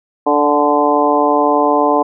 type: harmonic tone with a mistuned harmonic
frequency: 146.83 Hz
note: D3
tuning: in tune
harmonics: 2 / 3 / 4 / 5 / 6 / 7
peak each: -17 / -17 / -17 / -17 / -17 / -17 dBFS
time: 0.26-2.03 s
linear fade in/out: 10 ms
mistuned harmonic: 6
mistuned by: -23 cents
effects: none